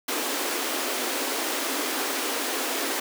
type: high-pass noise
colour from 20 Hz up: pink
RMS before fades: -28 dBFS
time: 0.08-3 s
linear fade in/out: 5 ms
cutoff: 250 Hz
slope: 96 dB/octave
effects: none